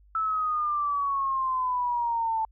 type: exponential sweep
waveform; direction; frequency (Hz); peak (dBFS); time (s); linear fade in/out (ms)
sine; down; 1318.5 to 880; -24; 0.15-2.45; 2
effects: added 50 Hz sine -54 dBFS peak until 2.51 s